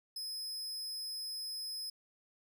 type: tone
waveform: 40% pulse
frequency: 5100 Hz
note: D#8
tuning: 42 cents sharp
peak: -38 dBFS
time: 0.16-1.9 s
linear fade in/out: 5 ms
effects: none